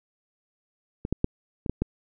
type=clicks; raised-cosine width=3 ms; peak=-17 / -11 / -8 / -19 / -12 / -11 dBFS; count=6; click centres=1.051 / 1.126 / 1.244 / 1.662 / 1.696 / 1.82 s; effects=none